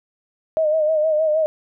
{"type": "tone with vibrato", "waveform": "sine", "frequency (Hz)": 622.3, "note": "D#5", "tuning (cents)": 0, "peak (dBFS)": -15, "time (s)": [0.57, 1.46], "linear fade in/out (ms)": 0, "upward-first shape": "sine", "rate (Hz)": 6.4, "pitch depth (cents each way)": 55, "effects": []}